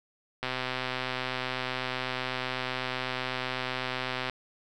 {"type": "click train", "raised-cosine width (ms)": 0.3, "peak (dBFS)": -15, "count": 496, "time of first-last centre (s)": [0.43, 4.297], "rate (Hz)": 128, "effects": []}